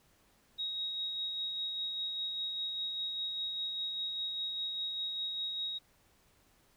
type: tone with tremolo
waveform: sine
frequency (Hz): 3784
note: A#7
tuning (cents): +25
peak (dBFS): -33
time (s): 0.58-5.79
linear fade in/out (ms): 20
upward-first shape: sine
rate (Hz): 5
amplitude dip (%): 30
effects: pink hiss -68 dBFS RMS until 6.76 s